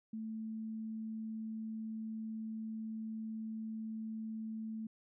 sine tone, 220.5 Hz, A3, 4 cents sharp, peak -39 dBFS, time 0.13-4.87 s, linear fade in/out 5 ms, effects none

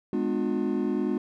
triangle chord, G# diminished seventh, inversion none, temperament just, 207.7 / 249.2 / 299 / 358.8 Hz, G#3 / B3 / D4 / F4, 0 / +16 / +31 / +47 cents, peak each -28 dBFS, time 0.13-1.18 s, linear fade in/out 2 ms, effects none

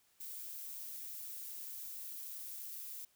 violet noise with amplitude modulation, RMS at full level -45 dBFS, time 0.2-3.05 s, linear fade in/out 5 ms, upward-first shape sine, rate 137 Hz, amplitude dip 25%, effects white hiss -72 dBFS RMS until 3.15 s

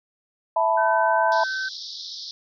sine chord, E suspended fourth, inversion none, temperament equal, 659.3 / 880 / 987.8 Hz, E5 / A5 / B5, 0 / 0 / 0 cents, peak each -22 dBFS, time 0.56-1.44 s, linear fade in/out 5 ms
sine tone with pitch glide, 1527 to 1538.5 Hz, G6 to G6, -46 to -33 cents, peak -25 dBFS, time 0.77-1.69 s, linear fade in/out 10 ms, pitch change +13 cents, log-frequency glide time 1.05-1.41 s
white band-pass noise, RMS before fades -36 dBFS, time 1.32-2.31 s, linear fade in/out 0 ms, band 3500 to 5500 Hz, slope 96 dB/octave
effects none

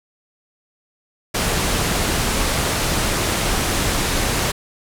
pink low-pass noise, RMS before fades -20 dBFS, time 1.34-4.52 s, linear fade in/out 10 ms, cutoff 12000 Hz, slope 24 dB/octave, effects none

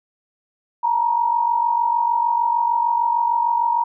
sine tone pair together, 903.4 / 950 Hz, A5 / A#5, +45 / +33 cents, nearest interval minor second, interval 88 cents, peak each -22 / -17 dBFS, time 0.83-3.84 s, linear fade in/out 10 ms, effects none

